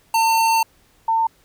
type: tone pair in turn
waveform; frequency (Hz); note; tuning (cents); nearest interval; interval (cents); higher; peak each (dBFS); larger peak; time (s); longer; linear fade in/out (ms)
square / sine; 902 / 902; A5 / A5; +43 / +43; unison; 0; neither; -15; neither; 0.14-0.63 / 1.08-1.27; first; 5
effects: pink hiss -57 dBFS RMS until 1.44 s